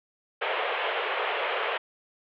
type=band-pass noise; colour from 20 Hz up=pink; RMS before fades=-29 dBFS; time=0.41-1.78 s; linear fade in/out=10 ms; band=430 to 3200 Hz; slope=48 dB/octave; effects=none